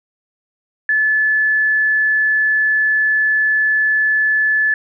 sine tone, 1730 Hz, A6, 30 cents flat, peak -12 dBFS, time 0.89-4.74 s, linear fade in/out 2 ms, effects none

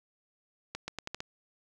accelerating click train, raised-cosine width 0.2 ms, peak -19 dBFS, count 6, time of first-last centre 0.75-1.204 s, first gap 130 ms, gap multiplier 0.82, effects none

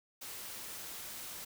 white noise, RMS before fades -45 dBFS, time 0.21-1.45 s, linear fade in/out 10 ms, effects none

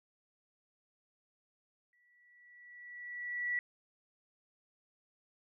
sine tone with exponential growth, 1948 Hz, B6, 24 cents flat, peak -30 dBFS, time 1.93-3.59 s, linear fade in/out 1 ms, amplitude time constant 360 ms, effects none

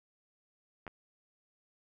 clicks, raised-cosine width 0.5 ms, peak -29 dBFS, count 2, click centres 0.867 / 0.878 s, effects none

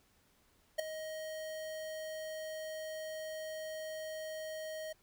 square tone with ADSR envelope, 628 Hz, D#5, 16 cents sharp, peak -28 dBFS, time 0.78-4.93 s, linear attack 15 ms, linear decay 6 ms, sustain -13 dB, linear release 9 ms, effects pink hiss -70 dBFS RMS until 5.02 s

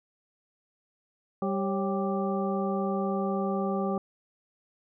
harmonic tone with a mistuned harmonic, 196 Hz, G3, in tune, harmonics 1 / 2 / 3 / 4 / 6, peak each -29 / -32 / -34 / -35 / -37 dBFS, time 1.42-3.98 s, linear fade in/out 2 ms, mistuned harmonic 3, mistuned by -110 cents, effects none

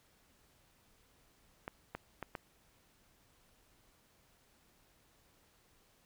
clicks, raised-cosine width 0.5 ms, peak -25 dBFS, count 4, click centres 1.679 / 1.95 / 2.227 / 2.352 s, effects pink hiss -69 dBFS RMS until 6.05 s

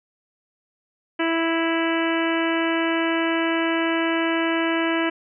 harmonic tone, 329.6 Hz, E4, in tune, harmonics 1 / 2 / 3 / 4 / 5 / 6 / 7 / 8 / 9, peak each -22 / -28 / -30 / -32 / -29 / -32 / -32 / -35 / -33 dBFS, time 1.19-5.1 s, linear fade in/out 10 ms, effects none

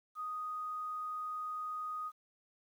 sine tone with quantisation, 1244.5 Hz, D#6, in tune, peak -37 dBFS, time 0.15-2.12 s, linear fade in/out 50 ms, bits 11, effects none

